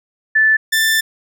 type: tone pair in turn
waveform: sine / sawtooth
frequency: 1753 / 1772.3 Hz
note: A6 / A6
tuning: -7 / +12 cents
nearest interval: unison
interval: 19 cents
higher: second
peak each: -9 dBFS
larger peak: neither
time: 0.35-0.57 / 0.72-1.01 s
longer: second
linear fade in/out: 10 ms
effects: none